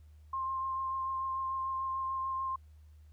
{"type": "tone with vibrato", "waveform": "sine", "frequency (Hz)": 1059, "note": "C6", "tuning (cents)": 21, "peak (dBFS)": -32, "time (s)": [0.33, 2.56], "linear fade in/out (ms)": 5, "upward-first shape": "triangle", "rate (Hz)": 6.8, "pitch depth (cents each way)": 17, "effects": ["added 76 Hz sine -53 dBFS peak until 3.12 s", "pink hiss -75 dBFS RMS until 3.12 s"]}